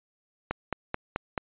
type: click train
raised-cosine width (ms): 0.5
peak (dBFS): -13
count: 5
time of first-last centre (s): 0.51-1.378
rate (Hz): 4.61
effects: resampled to 8000 Hz